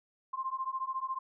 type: beating tone pair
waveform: sine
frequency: 1046.5 / 1060.5 Hz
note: C6 / C6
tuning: 0 / +23 cents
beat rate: 14 Hz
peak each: -36 / -36 dBFS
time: 0.33-1.19 s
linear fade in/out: 10 ms
effects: none